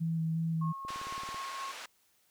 sine tone with vibrato, 162.8 Hz, E3, 21 cents flat, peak -29 dBFS, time 0-0.73 s, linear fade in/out 20 ms, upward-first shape square, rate 2.8 Hz, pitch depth 12 cents each way
sine tone with tremolo, 1087 Hz, C#6, 34 cents flat, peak -37 dBFS, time 0.61-1.72 s, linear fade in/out 10 ms, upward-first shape sine, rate 4.1 Hz, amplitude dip 25%
click train, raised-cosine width 2 ms, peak -35 dBFS, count 10, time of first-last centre 0.85-1.345 s, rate 18.2 Hz
pink band-pass noise, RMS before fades -45 dBFS, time 0.88-1.86 s, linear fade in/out 5 ms, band 890 to 6200 Hz, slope 12 dB/octave
effects white hiss -70 dBFS RMS until 2.3 s

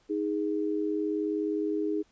sine tone pair together, 313.5 / 412.7 Hz, D#4 / G#4, +13 / -11 cents, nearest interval perfect fourth, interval 476 cents, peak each -29 / -30 dBFS, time 0.09-2.03 s, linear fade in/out 20 ms, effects pink hiss -66 dBFS RMS until 2.11 s + resampled to 16000 Hz

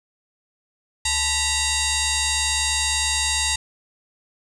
sine tone with frequency modulation, 1955 Hz, B6, 18 cents flat, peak -19 dBFS, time 1.05-3.56 s, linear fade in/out 5 ms, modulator 943 Hz, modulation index 7.3, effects none

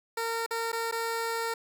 15% pulse tone with dropouts, 458.2 Hz, A#4, 30 cents flat, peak -23 dBFS, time 0.17-1.54 s, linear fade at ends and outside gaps 5 ms, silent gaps 0.463-0.508 / 0.719-0.728 / 0.914-0.923 s, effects none

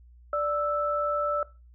sine tone pair together, 587.3 / 1318.4 Hz, D5 / E6, 0 / 0 cents, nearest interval octave + major second, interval 1400 cents, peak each -27 dBFS, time 0.33-1.43 s, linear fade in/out 2 ms, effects noise-tail reverb RT60 0.3 s tail -20 dB re dry + added 60 Hz sine -50 dBFS peak until 1.74 s

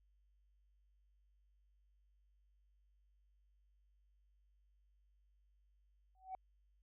sine tone with exponential growth, 755 Hz, F#5, 35 cents sharp, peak -38 dBFS, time 6.15-6.35 s, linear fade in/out 1 ms, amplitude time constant 43 ms, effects tanh soft clip ceiling -38 dBFS + added 50 Hz sine -70 dBFS peak until 6.82 s

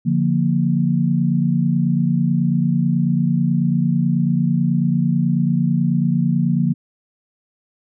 sine chord, Bb major, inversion first, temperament just, 145.68 / 174.81 / 233.1 Hz, D3 / F3 / Bb3, -14 / +2 / 0 cents, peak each -19 / -18 / -20 dBFS, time 0.05-6.74 s, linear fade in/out 20 ms, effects none

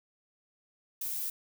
violet noise, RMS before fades -35 dBFS, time 1.01-1.3 s, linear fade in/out 5 ms, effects none

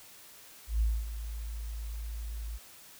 sine tone with ADSR envelope, 55 Hz, A1, in tune, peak -23 dBFS, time 0.67-2.59 s, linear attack 140 ms, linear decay 240 ms, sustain -12 dB, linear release 35 ms, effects white hiss -53 dBFS RMS until 2.99 s

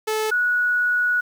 sawtooth / sine tone pair in turn, 434.2 / 1464.7 Hz, A4 / F#6, -23 / -18 cents, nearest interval octave + major sixth, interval 2105 cents, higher second, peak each -17 dBFS, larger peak neither, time 0.07-0.31 / 0.31-1.21 s, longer second, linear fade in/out 10 ms, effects 8-bit

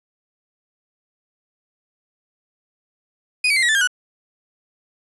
35% pulse tone with pitch steps, 2483 / 2277 / 2088 / 1914.7 / 1755.7 / 1610 / 1476.4 Hz, D#7 / C#7 / C7 / A#6 / A6 / G6 / F#6, -4 / +46 / -4 / +46 / -4 / +46 / -4 cents, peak -13 dBFS, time 3.44-3.874 s, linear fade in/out 5 ms, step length 62 ms, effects resampled to 24000 Hz + 9-bit

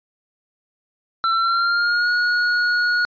square tone with pitch glide, 1344 to 1448.8 Hz, E6 to F#6, +33 to -37 cents, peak -17 dBFS, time 1.24-3.05 s, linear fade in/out 0 ms, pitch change +130 cents, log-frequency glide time 1.35-2.1 s, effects resampled to 11025 Hz

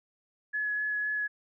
sine tone with vibrato, 1696 Hz, G#6, 36 cents sharp, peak -28 dBFS, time 0.53-1.28 s, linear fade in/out 20 ms, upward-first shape sine, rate 3.9 Hz, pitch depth 10 cents each way, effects none

